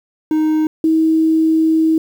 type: tone pair in turn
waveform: triangle / sine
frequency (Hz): 311.1 / 319.8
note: D#4 / D#4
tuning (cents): 0 / +48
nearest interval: unison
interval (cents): 48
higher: second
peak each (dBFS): -10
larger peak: neither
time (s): 0.31-0.67 / 0.84-1.98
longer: second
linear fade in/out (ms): 2
effects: 7-bit